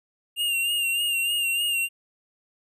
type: tone with vibrato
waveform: square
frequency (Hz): 2796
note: F7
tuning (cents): +1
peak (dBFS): -23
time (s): 0.36-1.89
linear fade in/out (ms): 50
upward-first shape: sine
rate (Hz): 3.3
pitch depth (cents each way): 42
effects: none